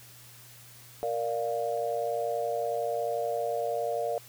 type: chord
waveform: sine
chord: Bb major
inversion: none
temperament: equal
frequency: 466.2 / 587.3 / 698.5 Hz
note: Bb4 / D5 / F5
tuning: 0 / 0 / 0 cents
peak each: -32 dBFS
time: 1.03-4.18 s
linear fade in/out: 0 ms
effects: added 120 Hz sine -55 dBFS peak until 4.28 s + white hiss -52 dBFS RMS until 4.28 s